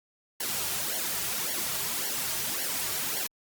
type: noise with flanger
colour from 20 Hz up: white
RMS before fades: -31 dBFS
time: 0.4-3.27 s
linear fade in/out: 5 ms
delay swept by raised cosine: 0.79 to 3.99 ms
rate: 1.8 Hz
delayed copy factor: -0.9
effects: Opus 48 kbps

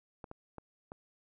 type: clicks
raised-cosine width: 1 ms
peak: -30 dBFS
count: 4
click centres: 0.242 / 0.314 / 0.583 / 0.919 s
effects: none

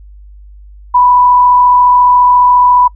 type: tone with frequency modulation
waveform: sine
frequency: 987.8 Hz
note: B5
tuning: in tune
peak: -4 dBFS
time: 0.94-2.88 s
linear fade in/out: 10 ms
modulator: 34.4 Hz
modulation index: 0.34
effects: noise-tail reverb RT60 0.1 s tail -24 dB re dry + added 50 Hz sine -32 dBFS peak until 2.95 s

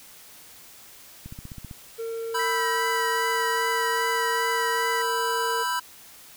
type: click train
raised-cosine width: 5 ms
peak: -26 dBFS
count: 8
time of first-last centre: 1.26-1.712 s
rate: 15.5 Hz
type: tone with pitch glide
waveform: triangle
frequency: 456.1 to 460.1 Hz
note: A#4 to A#4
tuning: -38 to -23 cents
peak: -27 dBFS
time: 1.98-5.64 s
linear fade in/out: 20 ms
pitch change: +15 cents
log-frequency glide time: 3.29-4.32 s
type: chord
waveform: square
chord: E minor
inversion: second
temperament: equal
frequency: 987.8 / 1318.5 / 1568 Hz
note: B5 / E6 / G6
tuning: 0 / 0 / 0 cents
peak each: -27 / -33 / -31 dBFS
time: 2.34-5.8 s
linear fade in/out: 10 ms
type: tone with vibrato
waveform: triangle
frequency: 1950 Hz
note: B6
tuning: 23 cents flat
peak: -28 dBFS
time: 2.39-5.02 s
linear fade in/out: 5 ms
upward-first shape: triangle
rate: 2.5 Hz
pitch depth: 49 cents each way
effects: white hiss -48 dBFS RMS until 6.36 s

